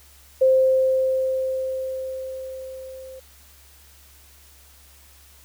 sine tone with level ramp, 523.3 Hz, C5, in tune, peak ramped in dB -12 to -37 dBFS, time 0.41-3.2 s, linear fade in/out 10 ms, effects added 69 Hz sine -52 dBFS peak until 5.44 s + white hiss -52 dBFS RMS until 5.44 s

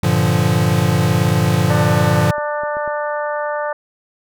square chord, G minor seventh, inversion none, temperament equal, 98 / 116.54 / 146.83 / 174.61 Hz, G2 / Bb2 / D3 / F3, 0 / 0 / 0 / 0 cents, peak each -20 / -19 / -19 / -19 dBFS, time 0.03-2.31 s, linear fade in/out 5 ms
harmonic tone, 296.6 Hz, D4, 17 cents sharp, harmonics 2 / 3 / 4 / 5 / 6, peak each -21 / -25 / -27 / -29 / -31 dBFS, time 1.7-3.73 s, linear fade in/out 5 ms
clicks, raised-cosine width 2 ms, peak -22 dBFS, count 7, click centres 1.706 / 1.963 / 2.072 / 2.382 / 2.635 / 2.769 / 2.877 s
effects none

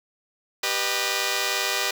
5% pulse chord, G augmented, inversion none, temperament just, 392 / 490 / 612.5 Hz, G4 / B4 / D#5, 0 / -14 / -27 cents, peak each -17 dBFS, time 0.63-1.91 s, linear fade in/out 5 ms, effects none

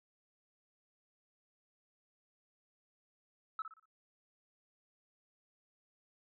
sine tone with echo, 1304 Hz, E6, 19 cents flat, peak -34 dBFS, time 3.59-3.62 s, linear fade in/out 2 ms, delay 59 ms, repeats 4, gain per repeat -9 dB, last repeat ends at 3.856 s, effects tanh soft clip ceiling -32 dBFS

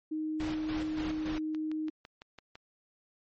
sine tone, 311.1 Hz, D#4, in tune, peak -31 dBFS, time 0.11-1.9 s, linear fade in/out 10 ms
pink noise with tremolo, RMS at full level -39 dBFS, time 0.4-1.38 s, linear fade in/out 0 ms, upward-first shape square, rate 3.5 Hz, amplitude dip 55%
click train, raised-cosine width 0.2 ms, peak -29 dBFS, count 8, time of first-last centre 1.38-2.554 s, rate 5.96 Hz
effects low-pass 4000 Hz 12 dB/octave + MP3 32 kbps

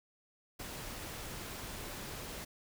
pink noise, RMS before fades -44 dBFS, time 0.59-2.45 s, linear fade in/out 10 ms, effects none

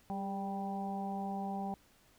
harmonic tone with a mistuned harmonic, 196 Hz, G3, in tune, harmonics 1 / 2 / 3 / 4 / 5, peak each -38 / -48 / -49 / -39 / -51 dBFS, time 0.1-1.74 s, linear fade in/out 0 ms, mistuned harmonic 2, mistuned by +42 cents, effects pink hiss -66 dBFS RMS until 2.18 s

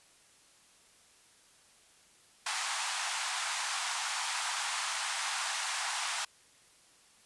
pink band-pass noise, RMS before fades -35 dBFS, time 2.46-6.25 s, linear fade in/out 5 ms, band 770 to 10000 Hz, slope 48 dB/octave, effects white hiss -62 dBFS RMS until 7.25 s + resampled to 24000 Hz

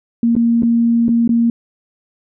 sine tone with dropouts, 233.1 Hz, A#3, in tune, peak -10 dBFS, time 0.23-1.5 s, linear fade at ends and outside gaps 2 ms, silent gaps 0.353-0.364 / 0.623-0.632 / 1.083-1.09 / 1.277-1.292 s, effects none

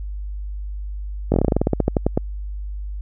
slowing click train, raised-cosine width 2 ms, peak -3 dBFS, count 17, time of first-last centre 1.32-2.175 s, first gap 20 ms, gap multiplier 1.12, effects added 50 Hz sine -26 dBFS peak until 3.01 s

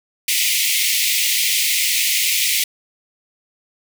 pink high-pass noise, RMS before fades -18 dBFS, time 0.28-2.64 s, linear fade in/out 5 ms, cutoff 2000 Hz, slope 96 dB/octave, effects none

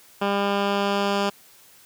10% pulse tone with low-pass filter sweep, 200.4 Hz, G3, 38 cents sharp, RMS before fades -23 dBFS, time 0.21-1.3 s, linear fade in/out 10 ms, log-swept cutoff 2700 to 5400 Hz, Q 0.98, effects white hiss -52 dBFS RMS until 1.85 s + high-pass 60 Hz 12 dB/octave

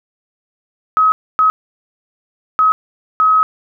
sine tone bursts at uneven times, 1274 Hz, D#6, 41 cents sharp, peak -8 dBFS, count 4, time 0.97-1.12 / 1.39-1.5 / 2.59-2.72 / 3.2-3.43 s, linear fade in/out 0 ms, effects none

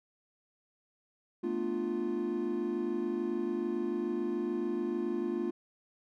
triangle chord, B half-diminished seventh, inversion third, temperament equal with one note detuned, 220 / 246.9 / 297.8 / 349.2 Hz, A3 / B3 / D4 / F4, 0 / 0 / +24 / 0 cents, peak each -36 / -36 / -37 / -31 dBFS, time 1.43-5.51 s, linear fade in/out 10 ms, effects none

